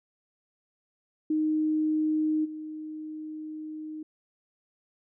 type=tone with level steps; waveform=sine; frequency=309.8 Hz; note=D#4; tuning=7 cents flat; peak=-23 / -35 dBFS; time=1.3-4.03 s; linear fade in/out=5 ms; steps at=2.44 s; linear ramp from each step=20 ms; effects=none